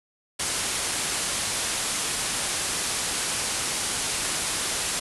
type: low-pass noise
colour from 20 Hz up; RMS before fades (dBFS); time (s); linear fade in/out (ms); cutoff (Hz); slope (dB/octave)
white; -28; 0.39-5; 10; 11000; 96
effects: none